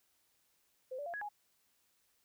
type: tone with pitch steps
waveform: sine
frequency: 515 / 579 / 689 / 1671 / 830 Hz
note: C5 / D5 / F5 / G#6 / G#5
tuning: -28 / -25 / -24 / +10 / -1 cents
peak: -39 dBFS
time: 0.91-1.29 s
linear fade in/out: 10 ms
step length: 76 ms
effects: white hiss -75 dBFS RMS until 2.24 s